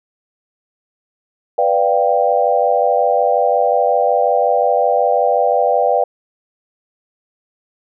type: chord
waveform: sine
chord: G dominant seventh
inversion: first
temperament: equal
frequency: 493.9 / 587.3 / 698.5 / 784 Hz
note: B4 / D5 / F5 / G5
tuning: 0 / 0 / 0 / 0 cents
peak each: -17 dBFS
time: 1.58-6.04 s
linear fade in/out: 5 ms
effects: none